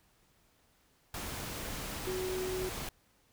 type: tone in noise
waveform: sine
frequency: 371 Hz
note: F#4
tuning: 5 cents sharp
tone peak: -34 dBFS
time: 2.07-2.69 s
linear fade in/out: 2 ms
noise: pink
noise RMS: -40 dBFS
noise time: 1.14-2.89 s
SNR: +3 dB
effects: pink hiss -69 dBFS RMS until 3.32 s